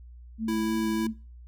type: tone with vibrato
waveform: sine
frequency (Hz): 220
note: A3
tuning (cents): 0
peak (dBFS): -27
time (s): 0.38-1.14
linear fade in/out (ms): 50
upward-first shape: sine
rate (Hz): 3.3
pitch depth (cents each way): 28
type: tone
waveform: square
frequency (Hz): 329.6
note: E4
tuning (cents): 0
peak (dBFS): -29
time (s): 0.48-1.07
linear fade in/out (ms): 5
effects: noise-tail reverb RT60 0.4 s tail -26 dB re dry + added 60 Hz sine -44 dBFS peak until 1.47 s